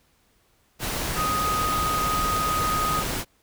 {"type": "tone in noise", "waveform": "sine", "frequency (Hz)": 1248, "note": "D#6", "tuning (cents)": 5, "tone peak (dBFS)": -23, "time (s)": [1.15, 3.04], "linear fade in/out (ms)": 50, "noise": "pink", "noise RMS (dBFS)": -28, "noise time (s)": [0.79, 3.25], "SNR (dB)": 2, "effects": ["pink hiss -64 dBFS RMS until 3.42 s"]}